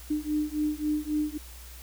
sine beating tone pair, 300 / 303.7 Hz, D4 / D#4, +37 / -42 cents, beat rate 3.7 Hz, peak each -29 dBFS, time 0.1-1.38 s, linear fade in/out 10 ms, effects added 60 Hz sine -44 dBFS peak until 1.82 s + white hiss -49 dBFS RMS until 1.82 s

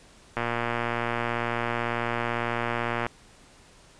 click train, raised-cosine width 0.5 ms, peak -12 dBFS, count 319, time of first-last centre 0.37-3.065 s, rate 118 Hz, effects pink hiss -54 dBFS RMS until 3.99 s + resampled to 22050 Hz

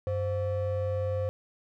triangle ring-modulated tone, 308.1 Hz, D#4, 17 cents flat, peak -22 dBFS, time 0.07-1.29 s, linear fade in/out 0 ms, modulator 213 Hz, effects none

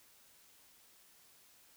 silence, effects white hiss -64 dBFS RMS until 1.76 s

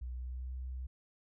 sine tone with pitch glide, 61.8 to 63.83 Hz, B1 to C2, +2 to -42 cents, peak -38 dBFS, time 0.01-0.87 s, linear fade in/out 10 ms, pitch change +56 cents, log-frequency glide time 0.12-0.53 s, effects none

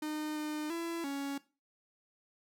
45% pulse tone with pitch steps, 305.4 / 303.5 / 335.3 / 279 Hz, D#4 / D#4 / E4 / C#4, -32 / -43 / +30 / +11 cents, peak -35 dBFS, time 0.02-1.38 s, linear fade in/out 5 ms, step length 340 ms, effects noise-tail reverb RT60 0.3 s tail -18 dB re dry

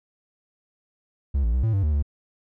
triangle tone with pitch steps, 69.1 / 56.5 / 63.3 / 111.8 / 98 / 75.7 / 72.2 Hz, C#2 / A1 / B1 / A2 / G2 / D#2 / D2, -5 / +47 / +43 / +28 / 0 / -47 / -29 cents, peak -17 dBFS, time 1.34-2.026 s, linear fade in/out 10 ms, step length 98 ms, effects none

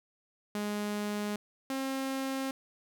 sawtooth tone pair in turn, 207.7 / 267.6 Hz, G#3 / C4, 0 / +39 cents, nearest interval major third, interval 439 cents, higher second, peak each -28 dBFS, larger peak neither, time 0.55-1.36 / 1.7-2.51 s, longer neither, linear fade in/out 2 ms, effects none

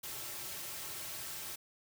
white noise with comb filter, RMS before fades -43 dBFS, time 0.03-1.56 s, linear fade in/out 10 ms, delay 4.1 ms, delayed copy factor -0.6, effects none

